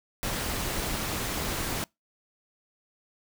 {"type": "noise with amplitude modulation", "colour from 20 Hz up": "pink", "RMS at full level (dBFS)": -29, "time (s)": [0.23, 1.84], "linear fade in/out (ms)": 0, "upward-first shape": "sine", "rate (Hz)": 246, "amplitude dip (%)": 45, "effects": ["noise-tail reverb RT60 0.2 s tail -26 dB re dry"]}